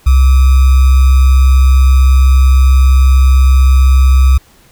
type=tone with sample-and-hold; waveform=sine; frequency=65.6 Hz; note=C2; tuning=5 cents sharp; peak=-3 dBFS; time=0.06-4.38 s; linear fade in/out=10 ms; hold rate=1225 Hz; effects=pink hiss -46 dBFS RMS until 4.71 s